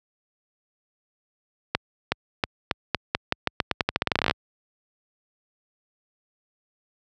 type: accelerating click train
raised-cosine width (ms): 0.3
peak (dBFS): -4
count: 24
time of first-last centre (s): 1.75-4.311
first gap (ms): 370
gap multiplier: 0.86
effects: high-pass 60 Hz 12 dB/octave